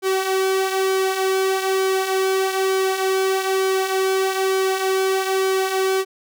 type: tone with flanger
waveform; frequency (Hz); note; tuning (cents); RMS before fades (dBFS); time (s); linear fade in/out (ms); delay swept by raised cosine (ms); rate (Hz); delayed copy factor
sawtooth; 381.5; G4; -47; -20; 0.02-6.05; 50; 1.1 to 4.2; 1.1; -0.5
effects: none

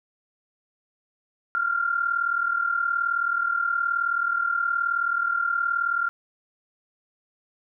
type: tone pair together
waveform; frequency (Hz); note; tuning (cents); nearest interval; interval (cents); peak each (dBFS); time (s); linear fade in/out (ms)
sine; 1382.1 / 1421; F6 / F6; -18 / +30; unison; 48; -23 / -27; 1.55-6.09; 0
effects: none

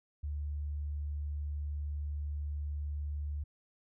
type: tone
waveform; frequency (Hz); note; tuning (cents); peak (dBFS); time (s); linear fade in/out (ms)
sine; 73.4; D2; 0; -34; 0.23-3.44; 10
effects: none

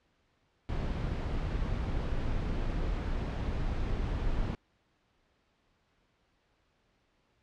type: noise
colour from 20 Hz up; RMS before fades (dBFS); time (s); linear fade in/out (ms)
brown; -32; 0.69-4.55; 0
effects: pink hiss -72 dBFS RMS until 7.42 s + low-pass 4000 Hz 12 dB/octave

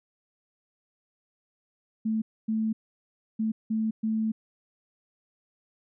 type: tone bursts at uneven times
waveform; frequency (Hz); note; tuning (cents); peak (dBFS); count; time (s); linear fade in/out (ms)
sine; 220; A3; 0; -24; 5; 2.05-2.22 / 2.48-2.73 / 3.39-3.52 / 3.7-3.91 / 4.03-4.32; 10
effects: none

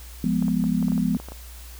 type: chord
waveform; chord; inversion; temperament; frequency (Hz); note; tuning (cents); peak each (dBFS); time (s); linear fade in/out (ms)
sine; F diminished; none; equal; 174.61 / 207.7 / 246.9; F3 / Ab3 / Cb4; 0 / 0 / 0; -24; 0.24-1.17; 2
type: clicks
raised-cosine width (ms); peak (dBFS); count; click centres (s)
1; -24; 11; 0.425 / 0.482 / 0.64 / 0.827 / 0.883 / 0.92 / 0.979 / 1.148 / 1.2 / 1.286 / 1.32
effects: added 60 Hz sine -39 dBFS peak until 1.79 s + white hiss -46 dBFS RMS until 1.79 s

